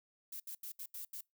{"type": "noise bursts at uneven times", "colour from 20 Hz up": "violet", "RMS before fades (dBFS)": -45, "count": 6, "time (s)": [[0.32, 0.4], [0.47, 0.55], [0.63, 0.72], [0.79, 0.86], [0.94, 1.05], [1.13, 1.21]], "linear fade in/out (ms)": 5, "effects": ["noise-tail reverb RT60 0.2 s tail -25 dB re dry"]}